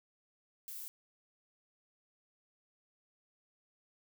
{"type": "noise", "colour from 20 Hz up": "violet", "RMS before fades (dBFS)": -45, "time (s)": [0.68, 0.88], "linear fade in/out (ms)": 0, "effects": []}